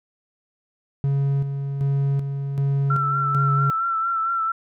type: tone with tremolo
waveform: triangle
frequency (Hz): 139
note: C#3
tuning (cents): +5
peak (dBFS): -16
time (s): 1.04-3.7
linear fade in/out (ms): 0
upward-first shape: square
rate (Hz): 1.3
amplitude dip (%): 50
type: tone with vibrato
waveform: sine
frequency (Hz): 1344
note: E6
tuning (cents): +33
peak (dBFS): -20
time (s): 2.9-4.52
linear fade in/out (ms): 5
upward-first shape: sine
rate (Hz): 4.4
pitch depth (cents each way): 36
effects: none